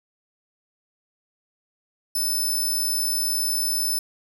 10% pulse tone, 5274 Hz, E8, in tune, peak -16 dBFS, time 2.15-3.99 s, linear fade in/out 5 ms, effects none

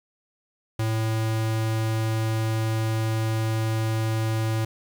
square tone, 111 Hz, A2, 16 cents sharp, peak -23 dBFS, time 0.79-4.65 s, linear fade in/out 5 ms, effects 9-bit

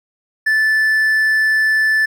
triangle tone, 1752 Hz, A6, 8 cents flat, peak -10 dBFS, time 0.46-2.06 s, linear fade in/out 10 ms, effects none

